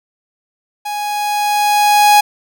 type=tone with level ramp; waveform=45% pulse; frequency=830.6 Hz; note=G#5; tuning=in tune; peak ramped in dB=-20 to -5 dBFS; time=0.85-2.21 s; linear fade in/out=10 ms; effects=none